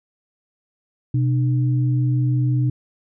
sine tone pair together, 126.7 / 301 Hz, B2 / D4, +45 / +43 cents, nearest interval octave + minor third, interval 1498 cents, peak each -16 / -27 dBFS, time 1.14-2.7 s, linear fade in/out 5 ms, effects none

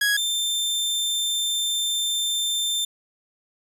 sawtooth tone pair in turn, 1661.2 / 3575 Hz, G#6 / A7, 0 / +27 cents, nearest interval octave + minor second, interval 1327 cents, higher second, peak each -15 / -19 dBFS, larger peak first, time 0.01-0.17 / 0.17-2.85 s, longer second, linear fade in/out 5 ms, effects resampled to 32000 Hz

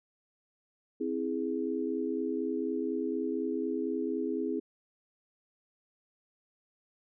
sine chord, C augmented, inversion none, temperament equal with one note detuned, 261.6 / 325.7 / 415.3 Hz, C4 / E4 / G#4, 0 / -21 / 0 cents, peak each -34 dBFS, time 1-4.6 s, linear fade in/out 10 ms, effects none

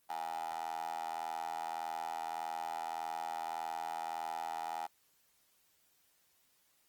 15% pulse tone with high-pass filter, 81.7 Hz, E2, 15 cents flat, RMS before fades -40 dBFS, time 0.09-4.87 s, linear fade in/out 10 ms, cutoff 800 Hz, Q 7.2, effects white hiss -72 dBFS RMS until 6.88 s + Opus 24 kbps

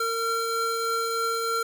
square tone pair together, 457.4 / 1369 Hz, A#4 / F6, -33 / -35 cents, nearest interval octave + perfect fifth, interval 1898 cents, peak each -30 / -27 dBFS, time 0-1.63 s, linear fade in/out 5 ms, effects none

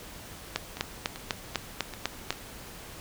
two click trains, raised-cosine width 0.2 ms, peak -9 / -21 dBFS, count 8 / 5, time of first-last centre 0.56-2.306 / 0.77-2.326 s, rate 4.01 / 2.57 Hz, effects pink hiss -45 dBFS RMS until 3 s

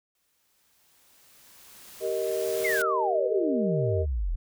white noise with exponential growth, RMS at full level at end -34 dBFS, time 0.15-2.82 s, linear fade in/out 2 ms, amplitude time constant 580 ms
sine chord, Eb major, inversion first, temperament just, 388.9 / 466.7 / 622.3 Hz, G4 / Bb4 / Eb5, -14 / +2 / 0 cents, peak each -30 dBFS, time 2-4.06 s, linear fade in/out 50 ms
sine exponential sweep, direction down, 2205 to 36.89 Hz, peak -25 dBFS, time 2.64-4.36 s, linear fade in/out 10 ms
effects none

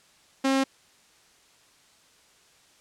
sawtooth tone, 268.7 Hz, C4, 46 cents sharp, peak -17 dBFS, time 0.44-0.64 s, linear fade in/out 10 ms, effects white hiss -59 dBFS RMS until 2.8 s + low-pass 8000 Hz 12 dB/octave

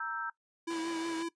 sine chord, E diminished, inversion second, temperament equal, 932.3 / 1318.5 / 1568 Hz, Bb5 / E6 / G6, 0 / 0 / 0 cents, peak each -41 / -37 / -38 dBFS, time 0-0.3 s, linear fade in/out 5 ms
square tone with vibrato, 330.3 Hz, E4, 4 cents sharp, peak -34 dBFS, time 0.67-1.29 s, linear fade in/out 10 ms, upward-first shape triangle, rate 5.6 Hz, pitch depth 35 cents each way
pink band-pass noise, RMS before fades -47 dBFS, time 0.7-1.23 s, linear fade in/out 5 ms, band 320 to 6800 Hz, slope 12 dB/octave
effects noise-tail reverb RT60 0.1 s tail -18 dB re dry + resampled to 22050 Hz

